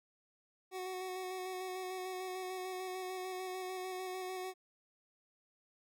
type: tone with vibrato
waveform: 25% pulse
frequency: 370.9 Hz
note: F#4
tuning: 4 cents sharp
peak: -36 dBFS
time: 0.71-4.54 s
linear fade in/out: 50 ms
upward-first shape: square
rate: 6.7 Hz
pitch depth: 17 cents each way
effects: none